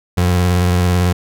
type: tone with vibrato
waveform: 30% pulse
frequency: 89.4 Hz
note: F2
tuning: 41 cents sharp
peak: -9 dBFS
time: 0.17-1.13 s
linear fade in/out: 10 ms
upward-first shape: sine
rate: 18 Hz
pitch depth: 37 cents each way
effects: none